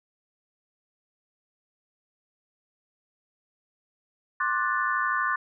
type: chord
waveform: sine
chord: D dominant seventh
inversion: third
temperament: equal with one note detuned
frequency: 1062.3 / 1174.7 / 1480 / 1760 Hz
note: C6 / D6 / F#6 / A6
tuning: +26 / 0 / 0 / 0 cents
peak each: -29 dBFS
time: 4.4-5.36 s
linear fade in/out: 5 ms
effects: none